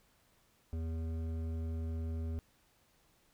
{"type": "tone with hard clipping", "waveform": "triangle", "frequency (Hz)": 81.3, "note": "E2", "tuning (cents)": -23, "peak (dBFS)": -37, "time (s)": [0.73, 2.39], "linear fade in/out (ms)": 0, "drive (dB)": 15, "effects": ["pink hiss -70 dBFS RMS until 3.33 s"]}